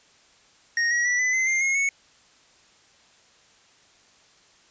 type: tone with pitch steps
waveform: square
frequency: 1864.7 / 1910.5 / 1957.4 / 2005 / 2055 / 2105 / 2157 / 2210 Hz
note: A#6 / A#6 / B6 / B6 / C7 / C7 / C#7 / C#7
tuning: 0 / +42 / -16 / +26 / -32 / +10 / -48 / -6 cents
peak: -21 dBFS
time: 0.77-1.89 s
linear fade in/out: 2 ms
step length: 140 ms
effects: white hiss -57 dBFS RMS until 4.7 s + resampled to 16000 Hz